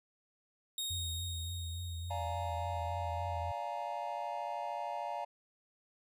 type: tone with exponential decay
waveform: sawtooth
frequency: 3729 Hz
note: A#7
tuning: in tune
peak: -32 dBFS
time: 0.78-4.28 s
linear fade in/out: 2 ms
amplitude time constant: 760 ms
type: tone with vibrato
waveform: sine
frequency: 86.1 Hz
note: F2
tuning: 24 cents flat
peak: -38 dBFS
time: 0.9-3.52 s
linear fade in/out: 10 ms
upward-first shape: triangle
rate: 3.5 Hz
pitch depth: 68 cents each way
type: chord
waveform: triangle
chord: Bb dominant seventh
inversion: first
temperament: just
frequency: 582.7 / 699.2 / 839.1 / 932.3 Hz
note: D5 / F5 / Ab5 / Bb5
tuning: -14 / +2 / +18 / 0 cents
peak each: -42 / -39 / -40 / -40 dBFS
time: 2.1-5.25 s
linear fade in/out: 10 ms
effects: none